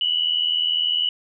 sine tone pair together, 2918 / 2998 Hz, F#7 / F#7, -25 / +22 cents, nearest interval unison, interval 47 cents, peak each -21 / -22 dBFS, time 0.01-1.09 s, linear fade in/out 2 ms, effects none

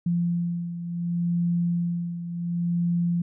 sine beating tone pair, 172.3 / 172.99 Hz, F3 / F3, -23 / -16 cents, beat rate 0.69 Hz, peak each -24 / -30 dBFS, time 0.06-3.22 s, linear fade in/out 5 ms, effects none

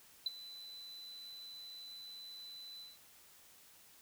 triangle tone with ADSR envelope, 4003 Hz, B7, 23 cents sharp, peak -28 dBFS, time 0.26-2.99 s, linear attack 4 ms, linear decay 21 ms, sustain -19 dB, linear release 180 ms, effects tanh soft clip ceiling -27 dBFS + white hiss -62 dBFS RMS until 4.01 s

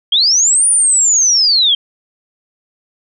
sine linear two-way sweep, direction up then down, 3139 to 9580 to 3139 Hz, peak -8 dBFS, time 0.12-1.75 s, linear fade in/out 5 ms, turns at 0.68 s, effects none

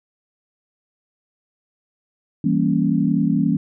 sine chord, E diminished seventh, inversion none, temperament equal, 164.81 / 196 / 233.1 / 277.2 Hz, E3 / G3 / Bb3 / Db4, 0 / 0 / 0 / 0 cents, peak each -21 dBFS, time 2.44-3.57 s, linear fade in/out 5 ms, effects none

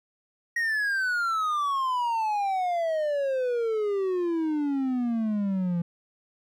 triangle exponential sweep, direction down, 1894 to 168.8 Hz, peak -22 dBFS, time 0.56-5.82 s, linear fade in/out 5 ms, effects none

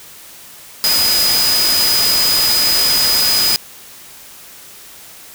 sine tone in noise, 4978 Hz, D#8, in tune, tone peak -13 dBFS, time 0.84-3.56 s, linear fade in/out 0 ms, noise white, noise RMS -17 dBFS, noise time 0.84-3.56 s, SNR +1 dB, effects white hiss -38 dBFS RMS until 5.34 s

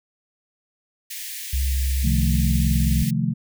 white high-pass noise, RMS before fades -33 dBFS, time 1.1-3.11 s, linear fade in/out 10 ms, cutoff 1700 Hz, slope 96 dB/octave
sine tone, 66.1 Hz, C2, 18 cents sharp, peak -19 dBFS, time 1.53-3.03 s, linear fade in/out 5 ms
sine chord, F dominant seventh, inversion second, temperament equal, 130.81 / 155.56 / 174.61 / 220 Hz, C3 / Eb3 / F3 / A3, 0 / 0 / 0 / 0 cents, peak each -25 dBFS, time 2.03-3.34 s, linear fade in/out 20 ms
effects none

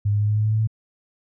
sine tone with pitch steps, 102.5 / 103.57 / 104.65 / 105.75 / 106.85 / 107.97 / 109.1 / 110.24 Hz, G#2 / G#2 / G#2 / G#2 / G#2 / A2 / A2 / A2, -22 / -4 / +14 / +32 / +50 / -32 / -14 / +4 cents, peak -17 dBFS, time 0.05-0.674 s, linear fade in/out 10 ms, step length 78 ms, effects none

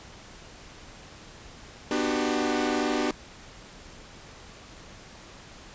sawtooth chord, G major seventh, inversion first, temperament equal with one note detuned, 246.9 / 299.5 / 370 / 392 Hz, B3 / D4 / F#4 / G4, 0 / +34 / 0 / 0 cents, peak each -26 / -24 / -28 / -28 dBFS, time 1.91-3.11 s, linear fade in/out 2 ms, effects pink hiss -47 dBFS RMS until 5.74 s + resampled to 16000 Hz

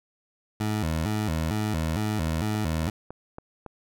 20% pulse tone with vibrato, 92.5 Hz, F#2, in tune, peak -20 dBFS, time 0.6-2.9 s, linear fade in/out 5 ms, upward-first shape square, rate 2.2 Hz, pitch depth 250 cents each way
click train, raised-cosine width 1 ms, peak -24 dBFS, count 6, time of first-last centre 2.27-3.663 s, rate 3.59 Hz
effects none

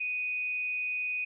sine tone with amplitude modulation, 2489 Hz, D#7, in tune, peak -28 dBFS, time 0-1.25 s, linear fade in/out 10 ms, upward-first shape sine, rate 222 Hz, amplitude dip 35%, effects none

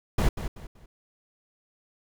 brown noise with echo, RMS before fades -21 dBFS, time 0.18-0.29 s, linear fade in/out 5 ms, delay 190 ms, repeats 3, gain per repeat -10 dB, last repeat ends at 0.86 s, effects none

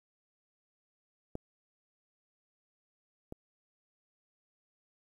clicks, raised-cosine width 2 ms, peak -24 / -28 dBFS, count 2, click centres 1.354 / 3.324 s, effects 10-bit

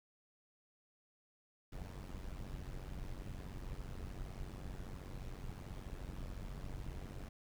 brown noise with amplitude modulation, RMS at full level -42 dBFS, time 1.72-7.29 s, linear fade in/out 5 ms, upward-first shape sine, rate 94.1 Hz, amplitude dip 80%, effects none

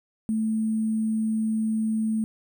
sine tone with sample-and-hold, 220 Hz, A3, in tune, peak -22 dBFS, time 0.29-2.24 s, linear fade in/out 0 ms, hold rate 8820 Hz, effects none

